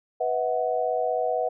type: chord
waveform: sine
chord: B suspended fourth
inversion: none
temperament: equal with one note detuned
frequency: 493.9 / 644.2 / 740 Hz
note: B4 / E5 / F#5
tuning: 0 / -40 / 0 cents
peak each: -27 dBFS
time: 0.2-1.49 s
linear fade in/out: 10 ms
effects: none